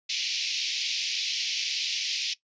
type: band-pass noise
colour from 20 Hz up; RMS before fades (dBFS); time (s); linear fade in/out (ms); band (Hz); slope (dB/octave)
white; -30; 0.09-2.34; 10; 2300 to 5700; 48
effects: noise-tail reverb RT60 0.1 s tail -18 dB re dry + resampled to 16000 Hz